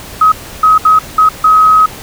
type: tone bursts at uneven times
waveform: sine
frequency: 1270 Hz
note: D#6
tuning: 35 cents sharp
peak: -3 dBFS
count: 5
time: 0.21-0.32 / 0.63-0.78 / 0.85-0.99 / 1.18-1.29 / 1.44-1.86 s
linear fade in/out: 5 ms
effects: pink hiss -29 dBFS RMS until 2.02 s